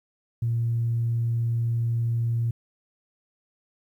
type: tone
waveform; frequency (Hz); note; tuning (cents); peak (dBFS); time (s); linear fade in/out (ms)
sine; 116.54; A#2; 0; -21; 0.42-2.51; 5
effects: tanh soft clip ceiling -17 dBFS + 10-bit